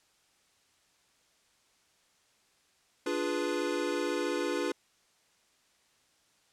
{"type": "chord", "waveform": "square", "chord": "D diminished seventh", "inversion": "none", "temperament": "equal", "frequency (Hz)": [293.7, 349.2, 415.3, 493.9], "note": ["D4", "F4", "Ab4", "Cb5"], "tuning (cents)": [0, 0, 0, 0], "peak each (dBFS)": [-36, -35, -37, -36], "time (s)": [3.06, 4.72], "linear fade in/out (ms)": 5, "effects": ["white hiss -68 dBFS RMS until 6.52 s", "low-pass 8000 Hz 12 dB/octave"]}